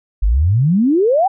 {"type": "exponential sweep", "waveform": "sine", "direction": "up", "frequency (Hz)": [45, 808], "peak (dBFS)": -10, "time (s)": [0.22, 1.28], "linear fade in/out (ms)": 10, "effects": []}